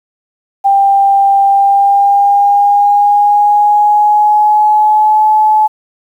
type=tone with pitch glide; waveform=sine; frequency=792 to 858.7 Hz; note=G5 to A5; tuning=+18 to -42 cents; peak=-5 dBFS; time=0.64-5.68 s; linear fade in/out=20 ms; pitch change=+140 cents; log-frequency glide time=1.47-5.26 s; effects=7-bit